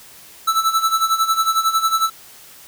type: tone with tremolo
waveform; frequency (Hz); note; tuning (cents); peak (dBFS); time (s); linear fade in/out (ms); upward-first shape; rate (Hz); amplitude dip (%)
square; 1318.5; E6; 0; -13; 0.47-2.1; 10; sine; 11; 75
effects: white hiss -43 dBFS RMS until 2.67 s